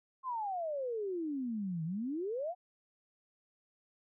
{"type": "exponential two-way sweep", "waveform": "sine", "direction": "down then up", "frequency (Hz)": [1076, 155.56, 748], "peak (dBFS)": -34, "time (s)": [0.23, 2.55], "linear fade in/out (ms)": 50, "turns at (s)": 1.84, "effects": []}